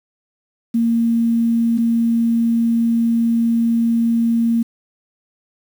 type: tone pair in turn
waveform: sine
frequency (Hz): 231.2 / 231.2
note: A#3 / A#3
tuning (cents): -14 / -14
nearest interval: unison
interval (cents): 0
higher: neither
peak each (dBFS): -13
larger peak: neither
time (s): 0.74-1.78 / 1.78-4.63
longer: second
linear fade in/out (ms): 10
effects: 7-bit